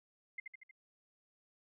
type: tone with echo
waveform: sine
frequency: 2093 Hz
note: C7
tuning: in tune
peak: -39 dBFS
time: 0.38-0.4 s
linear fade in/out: 5 ms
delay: 78 ms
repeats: 4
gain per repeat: -4 dB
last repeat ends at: 0.712 s
effects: none